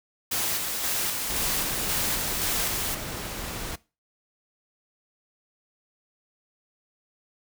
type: noise with tremolo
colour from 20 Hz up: white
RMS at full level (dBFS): -27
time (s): 0.31-2.95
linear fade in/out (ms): 10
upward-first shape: square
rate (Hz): 1.9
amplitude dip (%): 30
type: noise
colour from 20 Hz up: pink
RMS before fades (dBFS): -34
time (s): 1.29-3.76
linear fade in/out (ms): 10
effects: noise-tail reverb RT60 0.3 s tail -21 dB re dry